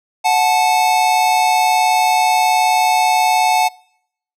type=tone pair together; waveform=square; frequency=733 / 871.7 Hz; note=F#5 / A5; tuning=-16 / -16 cents; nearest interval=minor third; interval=300 cents; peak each=-15 dBFS; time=0.24-3.69 s; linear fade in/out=20 ms; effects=noise-tail reverb RT60 0.7 s tail -25 dB re dry + low-pass 12000 Hz 12 dB/octave